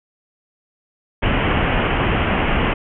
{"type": "low-pass noise", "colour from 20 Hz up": "pink", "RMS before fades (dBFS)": -18, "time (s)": [1.22, 2.74], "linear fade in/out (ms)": 10, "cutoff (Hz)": 3100, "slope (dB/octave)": 96, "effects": []}